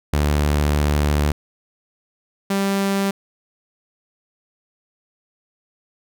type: tone pair in turn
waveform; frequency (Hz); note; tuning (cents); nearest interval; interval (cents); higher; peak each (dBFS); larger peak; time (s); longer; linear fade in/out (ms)
sawtooth; 73.7 / 196.76; D2 / G3; +7 / +7; octave + perfect fourth; 1700; second; -12 / -14; first; 0.13-1.32 / 2.5-3.11; first; 5
effects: none